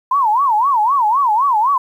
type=tone with vibrato; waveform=sine; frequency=978 Hz; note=B5; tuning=17 cents flat; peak=-11 dBFS; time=0.11-1.78 s; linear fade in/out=5 ms; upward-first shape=sine; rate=3.9 Hz; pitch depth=270 cents each way; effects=8-bit